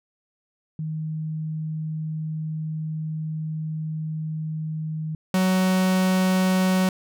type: tone pair in turn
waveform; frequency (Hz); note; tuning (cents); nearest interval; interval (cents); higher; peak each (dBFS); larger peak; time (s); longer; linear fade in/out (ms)
sine / 45% pulse; 156.7 / 186.35; D#3 / F#3; +13 / +13; minor third; 300; second; -26 / -18; second; 0.79-5.15 / 5.34-6.89; first; 2
effects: none